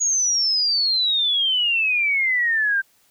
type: exponential sweep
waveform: sine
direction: down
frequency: 6760 to 1563 Hz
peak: -17 dBFS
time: 0-2.82 s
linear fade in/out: 20 ms
effects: white hiss -60 dBFS RMS until 3.1 s